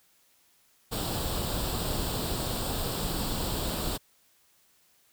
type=noise with comb filter; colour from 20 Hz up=pink; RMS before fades=-31 dBFS; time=0.91-3.98 s; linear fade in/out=20 ms; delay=0.24 ms; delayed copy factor=+0.65; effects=white hiss -65 dBFS RMS until 5.12 s